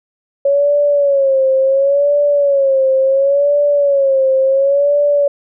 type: tone with vibrato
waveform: sine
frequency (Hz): 554.4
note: C#5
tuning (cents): 0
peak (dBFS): -9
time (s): 0.45-5.28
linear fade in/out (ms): 5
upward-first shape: sine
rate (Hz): 0.71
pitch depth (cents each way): 80
effects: none